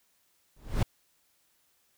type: noise with exponential growth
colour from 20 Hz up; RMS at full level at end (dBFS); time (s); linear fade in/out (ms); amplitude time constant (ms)
brown; -20; 0.56-0.83; 5; 58
effects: white hiss -70 dBFS RMS until 1.97 s